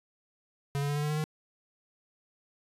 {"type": "tone with pitch steps", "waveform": "square", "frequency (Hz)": [140.9, 143.03, 145.2, 147.39, 149.62, 151.89, 154.19], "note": ["C#3", "D3", "D3", "D3", "D3", "D#3", "D#3"], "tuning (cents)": [29, -45, -19, 7, 33, -41, -15], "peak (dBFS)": -29, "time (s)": [0.75, 1.24], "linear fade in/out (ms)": 0, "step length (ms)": 70, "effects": ["resampled to 32000 Hz"]}